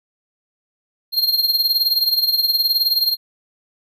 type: tone with tremolo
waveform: square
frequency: 4213 Hz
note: C8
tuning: 11 cents sharp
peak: -12 dBFS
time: 1.12-3.17 s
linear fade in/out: 50 ms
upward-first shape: triangle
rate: 19 Hz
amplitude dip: 80%
effects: none